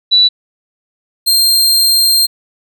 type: tone pair in turn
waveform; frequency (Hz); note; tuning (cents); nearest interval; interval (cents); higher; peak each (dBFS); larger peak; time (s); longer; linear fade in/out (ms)
sine / sawtooth; 3951 / 4186; B7 / C8; 0 / 0; minor second; 100; second; -5; neither; 0.11-0.29 / 1.26-2.27; second; 20
effects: none